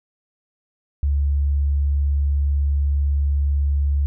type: tone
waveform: sine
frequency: 71 Hz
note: C#2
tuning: 42 cents sharp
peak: -16 dBFS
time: 1.03-4.06 s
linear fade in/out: 0 ms
effects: none